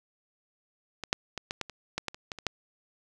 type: clicks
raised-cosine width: 0.2 ms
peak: -18 / -7 / -17 / -15 / -14 / -25 / -13 / -14 / -26 / -18 / -24 / -10 dBFS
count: 12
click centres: 1.037 / 1.129 / 1.377 / 1.509 / 1.613 / 1.697 / 1.98 / 2.083 / 2.145 / 2.318 / 2.387 / 2.467 s
effects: none